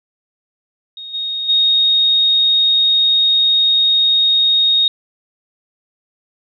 sine tone with level steps, 3729 Hz, A#7, in tune, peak -28 / -19 / -10 dBFS, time 0.97-4.88 s, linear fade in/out 2 ms, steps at 1.13 / 1.48 s, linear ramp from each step 20 ms, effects none

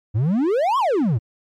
triangle exponential two-way sweep, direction up then down, 98.4 to 1134 to 98.4 Hz, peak -14 dBFS, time 0.14-1.19 s, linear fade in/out 20 ms, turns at 0.78 s, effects MP3 64 kbps

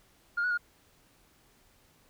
sine tone with pitch steps, 1412 / 1469 / 1424 Hz, F6 / F#6 / F6, +19 / -13 / +33 cents, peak -25 dBFS, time 0.37-0.577 s, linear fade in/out 10 ms, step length 69 ms, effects tanh soft clip ceiling -23 dBFS + pink hiss -64 dBFS RMS until 2.09 s

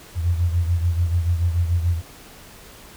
sine beating tone pair, 85.1 / 92 Hz, F2 / F#2, -44 / -9 cents, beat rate 6.9 Hz, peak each -18 / -25 dBFS, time 0.15-2.02 s, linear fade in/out 50 ms, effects pink hiss -44 dBFS RMS until 2.96 s

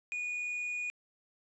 triangle tone with amplitude modulation, 2455 Hz, D#7, 24 cents flat, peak -31 dBFS, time 0.12-0.9 s, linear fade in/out 0 ms, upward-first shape sine, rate 81.1 Hz, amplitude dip 25%, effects resampled to 22050 Hz + 11-bit

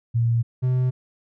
sine / triangle tone pair in turn, 116.54 / 127.27 Hz, A#2 / C3, 0 / -48 cents, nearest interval major second, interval 152 cents, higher second, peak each -17 / -16 dBFS, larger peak second, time 0.14-0.43 / 0.62-0.91 s, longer neither, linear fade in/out 20 ms, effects none

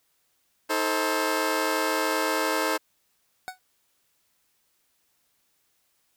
15% pulse chord, A diminished, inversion second, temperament just, 316.8 / 440 / 528 Hz, Eb4 / A4 / C5, +31 / 0 / +16 cents, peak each -22 dBFS, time 0.69-2.78 s, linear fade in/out 20 ms
25% pulse tone with exponential decay, 743 Hz, F#5, 7 cents sharp, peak -25 dBFS, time 3.48-3.59 s, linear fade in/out 0 ms, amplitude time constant 23 ms
effects white hiss -70 dBFS RMS until 6.16 s

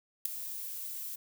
violet noise with ADSR envelope, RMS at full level -26 dBFS, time 0.25-1.16 s, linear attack 6 ms, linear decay 5 ms, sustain -14 dB, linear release 11 ms, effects none

